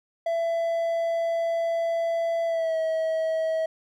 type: tone with pitch glide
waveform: triangle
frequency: 668 to 642.6 Hz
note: E5 to E5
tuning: +23 to -44 cents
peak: -21 dBFS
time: 0.26-3.66 s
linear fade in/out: 5 ms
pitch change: -67 cents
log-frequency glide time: 2.46-2.78 s
effects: none